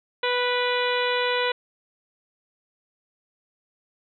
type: harmonic tone with a mistuned harmonic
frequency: 492.9 Hz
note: B4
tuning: 3 cents flat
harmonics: 1 / 2 / 3 / 4 / 5 / 6 / 7 / 8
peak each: -25 / -28 / -30 / -31 / -32 / -33 / -33 / -34 dBFS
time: 0.23-1.52 s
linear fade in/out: 5 ms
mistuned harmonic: 5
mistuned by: -18 cents
effects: none